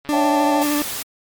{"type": "click train", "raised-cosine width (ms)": 0.3, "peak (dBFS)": -24, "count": 80, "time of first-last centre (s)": [0.05, 0.614], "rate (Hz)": 140}
{"type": "tone with vibrato", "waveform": "40% pulse", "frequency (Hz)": 293.7, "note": "D4", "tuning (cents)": 0, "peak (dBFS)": -17, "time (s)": [0.09, 0.82], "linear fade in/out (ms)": 0, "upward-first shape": "sine", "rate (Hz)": 13, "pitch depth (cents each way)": 23}
{"type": "chord", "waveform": "sine", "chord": "A dominant seventh", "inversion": "first", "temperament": "equal", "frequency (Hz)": [554.4, 659.3, 784, 880], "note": ["C#5", "E5", "G5", "A5"], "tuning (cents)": [0, 0, 0, 0], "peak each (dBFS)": [-23, -25, -24, -20], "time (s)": [0.12, 0.64], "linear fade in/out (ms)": 20}
{"type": "noise", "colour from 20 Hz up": "white", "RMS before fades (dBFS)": -27, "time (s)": [0.61, 1.03], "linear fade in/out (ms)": 10}
{"effects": ["MP3 96 kbps"]}